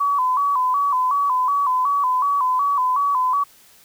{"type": "tone with vibrato", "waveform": "sine", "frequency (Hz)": 1072, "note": "C6", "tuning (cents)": 42, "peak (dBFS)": -16, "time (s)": [0, 3.44], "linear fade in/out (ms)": 10, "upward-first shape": "square", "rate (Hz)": 2.7, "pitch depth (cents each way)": 99, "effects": ["white hiss -51 dBFS RMS until 3.84 s"]}